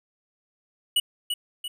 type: tone with echo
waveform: square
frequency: 2930 Hz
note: F#7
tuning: 18 cents flat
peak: -19 dBFS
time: 0.96-1 s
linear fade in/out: 5 ms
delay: 340 ms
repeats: 2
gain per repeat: -6 dB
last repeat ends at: 1.68 s
effects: none